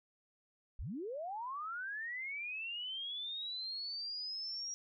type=linear sweep; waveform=sine; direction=up; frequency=30.58 to 5700 Hz; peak=-39 dBFS; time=0.79-4.74 s; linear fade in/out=0 ms; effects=none